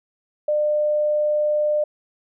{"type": "tone", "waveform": "sine", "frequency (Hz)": 600, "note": "D5", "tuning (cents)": 37, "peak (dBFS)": -17, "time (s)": [0.48, 1.84], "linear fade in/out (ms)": 5, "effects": []}